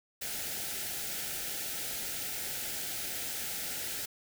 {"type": "band-stop noise", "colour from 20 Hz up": "white", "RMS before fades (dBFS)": -37, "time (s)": [0.21, 4.06], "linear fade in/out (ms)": 10, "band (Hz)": [890, 1300], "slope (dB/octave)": 96, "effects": []}